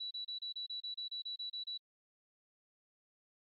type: tone bursts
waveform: sine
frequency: 3936 Hz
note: B7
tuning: 7 cents flat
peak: -39 dBFS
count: 13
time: 0-1.778 s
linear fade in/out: 10 ms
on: 110 ms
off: 29 ms
effects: AAC 32 kbps